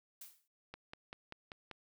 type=noise with exponential decay; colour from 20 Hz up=blue; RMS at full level=-47 dBFS; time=0.21-0.48 s; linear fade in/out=5 ms; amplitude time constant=57 ms
type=click train; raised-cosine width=0.3 ms; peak=-30 dBFS; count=6; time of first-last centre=0.74-1.713 s; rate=5.14 Hz
effects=none

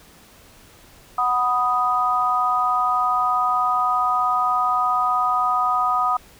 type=chord; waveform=sine; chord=B major; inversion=second; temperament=equal; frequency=740 / 987.8 / 1244.5 Hz; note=F#5 / B5 / D#6; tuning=0 / 0 / 0 cents; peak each=-23 / -25 / -19 dBFS; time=1.18-6.17 s; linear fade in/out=5 ms; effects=pink hiss -49 dBFS RMS until 6.39 s

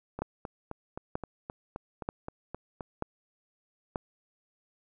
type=two click trains; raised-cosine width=1 ms; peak=-23 / -17 dBFS; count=11 / 5; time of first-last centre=0.19-2.808 / 0.22-3.958 s; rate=3.82 / 1.07 Hz; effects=none

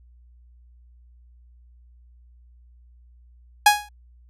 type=tone with exponential decay; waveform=sawtooth; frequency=830.6 Hz; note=G#5; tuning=in tune; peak=-4 dBFS; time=3.66-3.89 s; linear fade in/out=5 ms; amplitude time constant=48 ms; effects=added 60 Hz sine -49 dBFS peak until 4.29 s + resampled to 32000 Hz

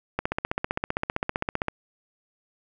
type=click train; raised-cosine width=0.5 ms; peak=-10 dBFS; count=24; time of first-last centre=0.19-1.684 s; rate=15.4 Hz; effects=none

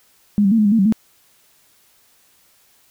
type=tone with pitch steps; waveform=sine; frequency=206 / 194.6 / 227.2 / 212.5 / 202.2 / 226.7 / 192.6 / 220.3 Hz; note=G#3 / G3 / A#3 / G#3 / G#3 / A#3 / G3 / A3; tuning=-14 / -12 / -44 / +40 / -46 / -48 / -30 / +2 cents; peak=-11 dBFS; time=0.38-0.924 s; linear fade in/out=0 ms; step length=68 ms; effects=white hiss -56 dBFS RMS until 2.9 s

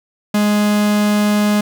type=tone; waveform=45% pulse; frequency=208.4 Hz; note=G#3; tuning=6 cents sharp; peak=-12 dBFS; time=0.34-1.61 s; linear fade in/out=5 ms; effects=none

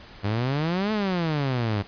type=exponential two-way sweep; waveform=sawtooth; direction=up then down; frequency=98 to 220 to 98 Hz; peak=-19 dBFS; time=0.23-1.83 s; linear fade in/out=20 ms; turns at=0.92 s; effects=pink hiss -46 dBFS RMS until 1.87 s + resampled to 11025 Hz

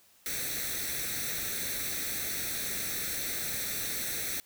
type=noise with comb filter; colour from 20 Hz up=white; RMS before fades=-34 dBFS; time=0.26-4.4 s; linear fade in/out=0 ms; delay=0.5 ms; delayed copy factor=+0.75; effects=white hiss -62 dBFS RMS until 4.45 s

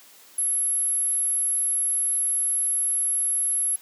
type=tone; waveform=sine; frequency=11175 Hz; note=F9; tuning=in tune; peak=-21 dBFS; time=0.38-3.76 s; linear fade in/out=5 ms; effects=white hiss -51 dBFS RMS until 3.81 s + high-pass 200 Hz 12 dB/octave

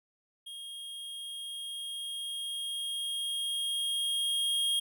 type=tone with level ramp; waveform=square; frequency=3252 Hz; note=G#7; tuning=37 cents flat; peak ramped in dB=-42 to -27 dBFS; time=0.46-4.8 s; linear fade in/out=10 ms; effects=none

